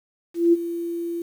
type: tone with ADSR envelope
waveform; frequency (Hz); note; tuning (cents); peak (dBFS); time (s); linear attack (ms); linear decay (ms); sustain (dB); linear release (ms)
sine; 340.2; F4; -45; -11; 0.34-1.22; 190; 27; -14; 3
effects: 8-bit